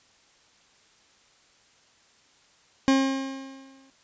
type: tone with exponential decay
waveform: 40% pulse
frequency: 268.8 Hz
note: C4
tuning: 47 cents sharp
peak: -15 dBFS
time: 2.88-3.9 s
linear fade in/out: 0 ms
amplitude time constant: 220 ms
effects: white hiss -60 dBFS RMS until 4.03 s + resampled to 16000 Hz